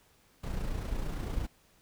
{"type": "noise with amplitude modulation", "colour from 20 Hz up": "brown", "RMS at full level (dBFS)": -32, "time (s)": [0.43, 1.47], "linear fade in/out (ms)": 10, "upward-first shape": "sine", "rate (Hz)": 28.8, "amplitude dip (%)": 45, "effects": ["pink hiss -65 dBFS RMS until 1.81 s"]}